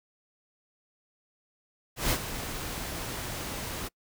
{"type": "noise with ADSR envelope", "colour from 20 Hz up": "pink", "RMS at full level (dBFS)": -25, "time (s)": [1.96, 3.89], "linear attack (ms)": 150, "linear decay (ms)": 70, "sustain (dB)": -11, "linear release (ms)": 21, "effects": ["noise-tail reverb RT60 0.1 s tail -26 dB re dry"]}